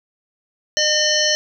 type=harmonic tone; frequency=607 Hz; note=D#5; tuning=43 cents flat; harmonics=1 / 3 / 5 / 7 / 9 / 10; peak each=-22 / -22 / -22 / -22 / -22 / -22 dBFS; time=0.77-1.35 s; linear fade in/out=0 ms; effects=none